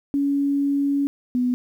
sine tone pair in turn, 281.4 / 248.2 Hz, C#4 / B3, +26 / +9 cents, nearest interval major second, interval 217 cents, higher first, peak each -18 dBFS, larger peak neither, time 0.14-1.07 / 1.35-1.54 s, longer first, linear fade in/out 0 ms, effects 9-bit

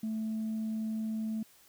sine tone, 219.6 Hz, A3, 3 cents flat, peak -30 dBFS, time 0.03-1.43 s, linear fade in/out 5 ms, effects tanh soft clip ceiling -29 dBFS + white hiss -61 dBFS RMS until 1.68 s

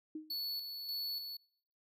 sine tone with exponential decay, 311.1 Hz, D#4, in tune, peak -37 dBFS, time 0.15-0.37 s, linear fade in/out 5 ms, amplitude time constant 46 ms
square tone with tremolo, 4427 Hz, C#8, 3 cents flat, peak -37 dBFS, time 0.3-1.37 s, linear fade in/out 5 ms, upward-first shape square, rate 1.7 Hz, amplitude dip 45%
effects noise-tail reverb RT60 0.7 s tail -25 dB re dry

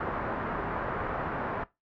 white low-pass noise, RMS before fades -33 dBFS, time 0-1.64 s, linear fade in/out 5 ms, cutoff 1400 Hz, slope 24 dB/octave, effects noise-tail reverb RT60 0.2 s tail -19 dB re dry

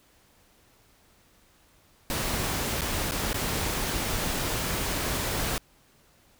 pink noise with dropouts, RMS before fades -29 dBFS, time 2.1-5.58 s, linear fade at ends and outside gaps 1 ms, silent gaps 2.81-2.817 / 3.111-3.119 / 3.331-3.343 s, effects pink hiss -61 dBFS RMS until 6.39 s

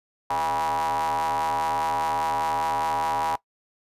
45% pulse ring-modulated tone, 77.78 Hz, D#2, in tune, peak -20 dBFS, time 0.3-3.36 s, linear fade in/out 5 ms, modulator 892 Hz, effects noise-tail reverb RT60 0.1 s tail -20 dB re dry + resampled to 32000 Hz

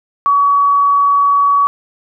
sine tone, 1132 Hz, C#6, 36 cents sharp, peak -8 dBFS, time 0.26-1.67 s, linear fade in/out 0 ms, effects none

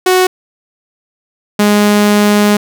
sawtooth tone pair in turn, 369.3 / 207.3 Hz, F#4 / G#3, -3 / -3 cents, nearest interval minor seventh, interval 1000 cents, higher first, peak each -3 dBFS, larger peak neither, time 0.06-0.27 / 1.59-2.57 s, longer second, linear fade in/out 5 ms, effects none

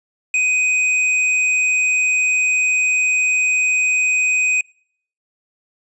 sine tone with hard clipping, 2503 Hz, D#7, 10 cents sharp, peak -16 dBFS, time 0.34-4.61 s, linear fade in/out 2 ms, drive 8 dB, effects noise-tail reverb RT60 0.6 s tail -25 dB re dry + resampled to 22050 Hz

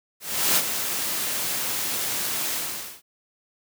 white noise with ADSR envelope, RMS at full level -19 dBFS, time 0.2-3.02 s, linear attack 370 ms, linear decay 45 ms, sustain -8 dB, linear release 490 ms, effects high-pass 100 Hz 12 dB/octave

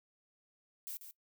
violet noise with echo, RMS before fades -43 dBFS, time 0.87-0.97 s, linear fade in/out 0 ms, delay 140 ms, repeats 1, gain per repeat -8 dB, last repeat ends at 1.11 s, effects noise-tail reverb RT60 0.1 s tail -19 dB re dry

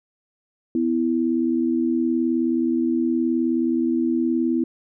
sine tone pair together, 250.5 / 329.6 Hz, B3 / E4, +25 / 0 cents, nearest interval perfect fourth, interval 475 cents, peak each -21 dBFS, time 0.75-4.64 s, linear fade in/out 2 ms, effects none

